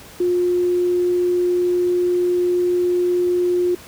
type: tone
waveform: sine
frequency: 356 Hz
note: F4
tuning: 33 cents sharp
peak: -15 dBFS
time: 0.2-3.75 s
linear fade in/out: 5 ms
effects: pink hiss -41 dBFS RMS until 3.87 s + high-pass 60 Hz 12 dB/octave